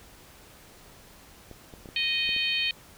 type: clicks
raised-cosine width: 2 ms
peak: -30 dBFS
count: 6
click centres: 1.513 / 1.738 / 1.858 / 1.889 / 2.291 / 2.364 s
type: harmonic tone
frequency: 621 Hz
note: D#5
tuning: 3 cents flat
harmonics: 3 / 4 / 5 / 6 / 7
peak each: -37 / -28 / -29 / -34 / -33 dBFS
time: 1.96-2.71 s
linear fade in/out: 2 ms
effects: pink hiss -52 dBFS RMS until 2.97 s